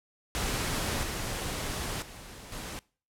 pink noise with level steps, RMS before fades -31 / -34 / -46 / -39 dBFS, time 0.35-2.79 s, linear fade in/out 0 ms, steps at 1.03 / 2.02 / 2.52 s, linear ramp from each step 2 ms, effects noise-tail reverb RT60 0.4 s tail -23 dB re dry + low-pass 12000 Hz 12 dB/octave

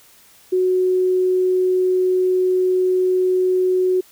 sine tone, 368.8 Hz, F#4, 6 cents flat, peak -14 dBFS, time 0.52-4.01 s, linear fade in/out 10 ms, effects white hiss -50 dBFS RMS until 4.11 s

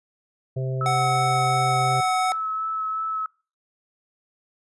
harmonic tone, 130.81 Hz, C3, in tune, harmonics 1 / 3 / 4 / 5, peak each -24 / -34 / -36 / -38 dBFS, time 0.56-2.01 s, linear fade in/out 10 ms
sine tone with vibrato, 1300 Hz, E6, 24 cents flat, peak -24 dBFS, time 0.81-3.26 s, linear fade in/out 2 ms, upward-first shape sine, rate 2.8 Hz, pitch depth 13 cents each way
square tone, 743 Hz, F#5, 7 cents sharp, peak -22 dBFS, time 0.86-2.32 s, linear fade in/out 0 ms
effects noise-tail reverb RT60 0.4 s tail -25 dB re dry + resampled to 24000 Hz

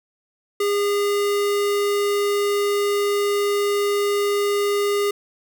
square tone, 407.2 Hz, G#4, 34 cents flat, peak -19 dBFS, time 0.6-5.11 s, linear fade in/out 5 ms, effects none

